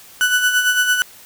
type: tone with tremolo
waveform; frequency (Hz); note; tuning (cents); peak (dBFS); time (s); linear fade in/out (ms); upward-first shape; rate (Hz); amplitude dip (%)
35% pulse; 1487; F#6; +8; -10; 0.21-1.02; 0; sine; 8.9; 55
effects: white hiss -43 dBFS RMS until 1.25 s